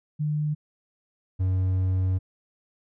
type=tone pair in turn; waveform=sine / triangle; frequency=150.5 / 93.22 Hz; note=D3 / F#2; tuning=+43 / +13 cents; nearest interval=minor sixth; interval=830 cents; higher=first; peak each=-23 / -19 dBFS; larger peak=second; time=0.19-0.55 / 1.39-2.19 s; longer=second; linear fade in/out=20 ms; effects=none